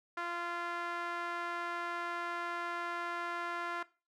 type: tone with band-pass filter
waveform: sawtooth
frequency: 345.5 Hz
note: F4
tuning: 19 cents flat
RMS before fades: -38 dBFS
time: 0.17-3.83 s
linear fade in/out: 5 ms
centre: 1400 Hz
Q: 2.3
effects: noise-tail reverb RT60 0.3 s tail -18 dB re dry